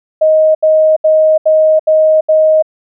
sine tone bursts, 626 Hz, D#5, 10 cents sharp, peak -5 dBFS, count 6, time 0.21-2.625 s, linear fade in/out 10 ms, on 340 ms, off 75 ms, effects none

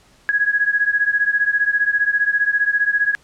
sine beating tone pair, 1659 / 1674 Hz, G#6 / G#6, -2 / +13 cents, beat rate 15 Hz, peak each -17 / -19 dBFS, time 0.29-3.15 s, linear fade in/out 0 ms, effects pink hiss -53 dBFS RMS until 3.23 s + low-pass 9000 Hz 12 dB/octave

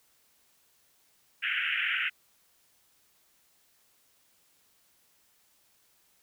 white band-pass noise, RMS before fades -30 dBFS, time 1.42-2.1 s, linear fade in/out 20 ms, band 1400 to 3000 Hz, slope 96 dB/octave, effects white hiss -67 dBFS RMS until 6.22 s

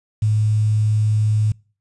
sine tone with quantisation, 107.2 Hz, A2, 45 cents flat, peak -14 dBFS, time 0.22-1.52 s, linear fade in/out 5 ms, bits 7, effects noise-tail reverb RT60 0.4 s tail -26 dB re dry + resampled to 24000 Hz

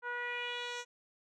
10% pulse tone with low-pass filter sweep, 484.8 Hz, B4, 32 cents flat, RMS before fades -39 dBFS, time 0.02-0.85 s, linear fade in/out 50 ms, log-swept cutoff 1300 to 6000 Hz, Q 2.8, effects none

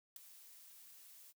blue noise with ADSR envelope, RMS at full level -44 dBFS, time 0.16-1.33 s, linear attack 3 ms, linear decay 7 ms, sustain -15 dB, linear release 31 ms, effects noise-tail reverb RT60 0.1 s tail -25 dB re dry

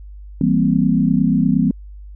sine chord, C dominant seventh, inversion first, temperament equal, 164.81 / 196 / 233.1 / 261.6 Hz, E3 / G3 / Bb3 / C4, 0 / 0 / 0 / 0 cents, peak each -18 dBFS, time 0.41-1.71 s, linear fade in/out 2 ms, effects added 50 Hz sine -33 dBFS peak until 2.15 s

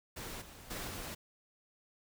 pink noise with level steps, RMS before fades -44 / -53 / -41 / -43 dBFS, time 0.16-1.15 s, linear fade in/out 10 ms, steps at 0.41 / 0.7 / 0.87 s, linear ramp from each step 10 ms, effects none

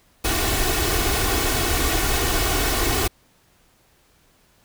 pink noise with comb filter, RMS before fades -21 dBFS, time 0.24-3.08 s, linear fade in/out 10 ms, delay 2.7 ms, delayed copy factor +0.65, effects pink hiss -59 dBFS RMS until 4.64 s

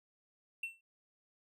triangle tone with exponential decay, 2701 Hz, E7, 42 cents sharp, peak -32 dBFS, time 0.63-0.81 s, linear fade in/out 5 ms, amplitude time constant 37 ms, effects none

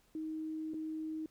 sine tone with dropouts, 314.6 Hz, D#4, 19 cents sharp, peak -37 dBFS, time 0.15-1.26 s, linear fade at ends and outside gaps 2 ms, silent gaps 0.736-0.742 s, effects pink hiss -70 dBFS RMS until 1.3 s

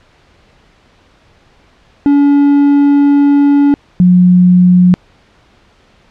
triangle / sine tone pair in turn, 284.8 / 179.98 Hz, C#4 / F#3, +47 / -48 cents, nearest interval minor sixth, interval 795 cents, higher first, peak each -3 dBFS, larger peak neither, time 2.06-3.74 / 4-4.94 s, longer first, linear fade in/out 0 ms, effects pink hiss -48 dBFS RMS until 6.1 s + low-pass 4000 Hz 12 dB/octave

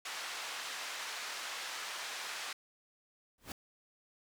pink band-pass noise, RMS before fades -42 dBFS, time 0.05-2.53 s, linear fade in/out 5 ms, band 1100 to 6700 Hz, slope 12 dB/octave
pink noise with exponential growth, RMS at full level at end -38 dBFS, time 3.38-3.52 s, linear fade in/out 2 ms, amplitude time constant 29 ms
effects none

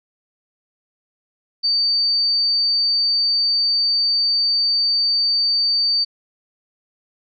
sine tone, 4600 Hz, D8, 37 cents flat, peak -15 dBFS, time 1.63-6.05 s, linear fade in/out 20 ms, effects none

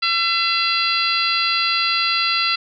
harmonic tone with a mistuned harmonic, 675 Hz, E5, 41 cents sharp, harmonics 2 / 3 / 4 / 5 / 6 / 7, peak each -23 / -27 / -22 / -27 / -23 / -23 dBFS, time 0.02-2.56 s, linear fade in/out 10 ms, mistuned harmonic 6, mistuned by +19 cents, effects none

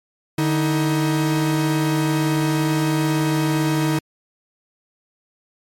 45% pulse tone pair together, 150.12 / 318.1 Hz, D3 / D#4, +38 / +38 cents, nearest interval octave + minor second, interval 1300 cents, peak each -20 dBFS, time 0.38-3.99 s, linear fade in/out 5 ms, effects MP3 64 kbps

